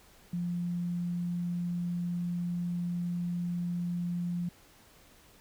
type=tone; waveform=sine; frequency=174.61 Hz; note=F3; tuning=in tune; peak=-30 dBFS; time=0.33-4.49 s; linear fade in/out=5 ms; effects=pink hiss -59 dBFS RMS until 5.4 s